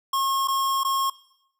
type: tone with dropouts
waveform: square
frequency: 1082 Hz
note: C#6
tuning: 42 cents flat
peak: -22 dBFS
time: 0.13-1.1 s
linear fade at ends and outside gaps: 5 ms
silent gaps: 0.475-0.482 / 0.835-0.847 s
effects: noise-tail reverb RT60 0.8 s tail -20 dB re dry